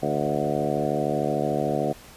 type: harmonic tone with a mistuned harmonic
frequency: 73.42 Hz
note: D2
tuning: in tune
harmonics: 2 / 3 / 4 / 5 / 6 / 7 / 8 / 9 / 10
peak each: -31 / -31 / -31 / -31 / -31 / -31 / -31 / -31 / -31 dBFS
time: 0.02-1.93 s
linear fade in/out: 10 ms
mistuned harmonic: 9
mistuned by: -15 cents
effects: pink hiss -47 dBFS RMS until 2.16 s + resampled to 32000 Hz